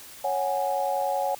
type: chord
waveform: sine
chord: C# suspended fourth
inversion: none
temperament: equal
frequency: 554.4 / 740 / 830.6 Hz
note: C#5 / F#5 / G#5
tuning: 0 / 0 / 0 cents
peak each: -28 dBFS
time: 0.24-1.35 s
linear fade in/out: 5 ms
effects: white hiss -45 dBFS RMS until 1.39 s